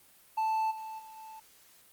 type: tone with level steps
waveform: triangle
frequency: 880 Hz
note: A5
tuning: in tune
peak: -25 / -37 / -45 / -43 dBFS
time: 0.37-1.4 s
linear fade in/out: 10 ms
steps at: 0.7 / 0.98 / 1.16 s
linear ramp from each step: 20 ms
effects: white hiss -60 dBFS RMS until 1.92 s + Opus 32 kbps